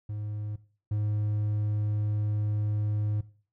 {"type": "tone pair in turn", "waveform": "triangle", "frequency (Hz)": [105.2, 105.2], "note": ["G#2", "G#2"], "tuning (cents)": [23, 23], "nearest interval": "unison", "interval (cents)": 0, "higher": "neither", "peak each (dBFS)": [-30, -24], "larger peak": "second", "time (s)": [[0.09, 0.56], [0.91, 3.21]], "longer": "second", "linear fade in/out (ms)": 5, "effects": ["noise-tail reverb RT60 0.4 s tail -17 dB re dry"]}